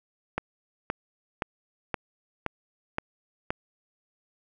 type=click train; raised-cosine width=0.5 ms; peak=-12 dBFS; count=7; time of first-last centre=0.38-3.505 s; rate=1.92 Hz; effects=none